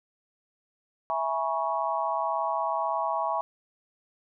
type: chord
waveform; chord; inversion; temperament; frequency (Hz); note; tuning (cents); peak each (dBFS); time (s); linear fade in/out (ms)
sine; C# minor seventh; first; equal with one note detuned; 659.3 / 830.6 / 966.9 / 1108.7; E5 / G#5 / B5 / C#6; 0 / 0 / -37 / 0; -31; 1.1-3.41; 0
effects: none